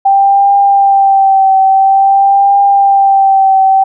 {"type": "tone with vibrato", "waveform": "sine", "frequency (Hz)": 784, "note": "G5", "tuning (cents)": 0, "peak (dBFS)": -4, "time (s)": [0.05, 3.84], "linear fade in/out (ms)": 10, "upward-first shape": "triangle", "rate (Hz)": 0.49, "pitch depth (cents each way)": 36, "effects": []}